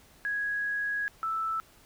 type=tone pair in turn; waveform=sine; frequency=1661.2 / 1318.5 Hz; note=G#6 / E6; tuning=0 / 0 cents; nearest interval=major third; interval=400 cents; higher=first; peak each=-28 dBFS; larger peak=neither; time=0.25-1.08 / 1.23-1.6 s; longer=first; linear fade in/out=0 ms; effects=pink hiss -58 dBFS RMS until 1.85 s